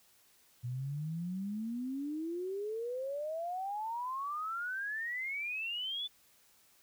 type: exponential sweep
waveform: sine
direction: up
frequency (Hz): 119.1 to 3520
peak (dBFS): -35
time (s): 0.63-6.08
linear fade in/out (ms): 20
effects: white hiss -66 dBFS RMS until 6.82 s